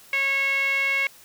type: tone with band-pass filter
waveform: sawtooth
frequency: 548 Hz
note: C#5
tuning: 20 cents flat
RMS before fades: -23 dBFS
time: 0.13-1.07 s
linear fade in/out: 2 ms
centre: 2300 Hz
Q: 9.4
effects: white hiss -50 dBFS RMS until 1.24 s